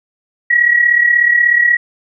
sine tone with amplitude modulation, 1917 Hz, A#6, 48 cents sharp, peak -5 dBFS, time 0.5-1.77 s, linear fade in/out 10 ms, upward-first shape sine, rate 36.5 Hz, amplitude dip 65%, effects none

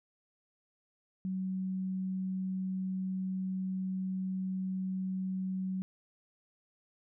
sine tone, 187.9 Hz, F#3, 27 cents sharp, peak -32 dBFS, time 1.25-5.82 s, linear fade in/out 0 ms, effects none

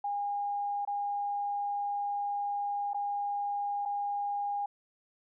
sine tone with dropouts, 813 Hz, G#5, 37 cents flat, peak -30 dBFS, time 0.04-4.66 s, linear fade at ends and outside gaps 5 ms, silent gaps 0.851-0.874 / 2.934-2.944 / 3.853-3.857 s, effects none

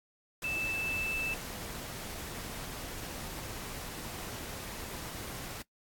sine tone in noise, 2637 Hz, E7, in tune, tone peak -32 dBFS, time 0.44-1.34 s, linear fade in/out 2 ms, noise pink, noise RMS -42 dBFS, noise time 0.42-5.62 s, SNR +7 dB, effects noise-tail reverb RT60 0.1 s tail -20 dB re dry + AAC 64 kbps

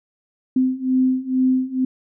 sine beating tone pair, 256.9 / 259.1 Hz, C4 / C4, -32 / -17 cents, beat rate 2.2 Hz, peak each -20 / -18 dBFS, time 0.56-1.85 s, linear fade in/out 5 ms, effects none

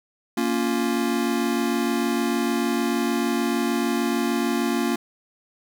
square chord, Bb minor, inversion none, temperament just, 233.1 / 279.7 / 349.6 Hz, Bb3 / Db4 / F4, 0 / +16 / +2 cents, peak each -25 / -27 / -27 dBFS, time 0.37-4.96 s, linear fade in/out 5 ms, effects none

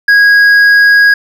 sine tone with hard clipping, 1650 Hz, G#6, 12 cents flat, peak -4 dBFS, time 0.08-1.14 s, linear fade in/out 5 ms, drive 4 dB, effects none

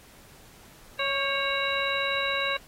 harmonic tone with a mistuned harmonic, 554.4 Hz, C#5, in tune, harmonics 1 / 2 / 3 / 4 / 5 / 7, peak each -32 / -32 / -32 / -32 / -32 / -32 dBFS, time 0.99-2.57 s, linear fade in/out 5 ms, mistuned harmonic 3, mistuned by -54 cents, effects pink hiss -53 dBFS RMS until 2.67 s + AAC 48 kbps

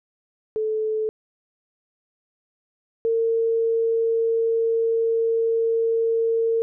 sine tone pair in turn, 434.9 / 455.5 Hz, A4 / A#4, -20 / -40 cents, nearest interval minor second, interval 80 cents, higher second, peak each -21 / -18 dBFS, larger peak second, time 0.56-1.09 / 3.05-6.62 s, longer second, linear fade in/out 0 ms, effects none

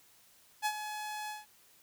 sawtooth tone with ADSR envelope, 848 Hz, G#5, 36 cents sharp, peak -24 dBFS, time 0.62-1.46 s, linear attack 38 ms, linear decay 61 ms, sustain -10 dB, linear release 170 ms, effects white hiss -63 dBFS RMS until 1.82 s

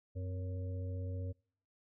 harmonic tone with a mistuned harmonic, 92.5 Hz, F#2, in tune, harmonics 1 / 3 / 5 / 6, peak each -37 / -50 / -51 / -52 dBFS, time 0.15-1.33 s, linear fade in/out 20 ms, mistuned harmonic 3, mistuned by -100 cents, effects noise-tail reverb RT60 0.5 s tail -25 dB re dry

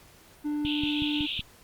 triangle tone, 296.5 Hz, D4, 17 cents sharp, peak -25 dBFS, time 0.44-1.27 s, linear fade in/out 20 ms
pink band-pass noise, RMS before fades -33 dBFS, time 0.65-1.41 s, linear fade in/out 2 ms, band 2600 to 3700 Hz, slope 96 dB/octave
click train, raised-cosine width 5 ms, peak -24 dBFS, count 5, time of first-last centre 0.65-1.393 s, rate 5.38 Hz
effects pink hiss -55 dBFS RMS until 1.63 s + Opus 48 kbps

